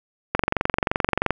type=click train; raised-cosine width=0.5 ms; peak=-4 dBFS; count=23; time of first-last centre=0.35-1.307 s; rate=23 Hz; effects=none